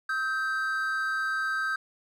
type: tone pair together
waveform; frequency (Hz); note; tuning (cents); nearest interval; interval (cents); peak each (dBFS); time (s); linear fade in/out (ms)
triangle; 1281.7 / 1566; E6 / G6; -49 / -2; minor third; 347; -30 / -26; 0.09-1.76; 5
effects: none